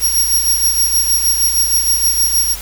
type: tone with tremolo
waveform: 5% pulse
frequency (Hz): 5610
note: F8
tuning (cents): +7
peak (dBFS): -4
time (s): 0-2.56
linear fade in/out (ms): 50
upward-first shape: sine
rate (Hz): 6.4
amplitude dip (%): 50
effects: added 50 Hz sine -30 dBFS peak until 2.61 s + white hiss -30 dBFS RMS until 2.61 s